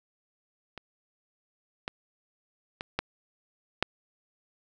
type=clicks; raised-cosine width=0.3 ms; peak=-24 / -16 / -18 / -11 / -7 dBFS; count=5; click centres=0.777 / 1.879 / 2.809 / 2.99 / 3.826 s; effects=none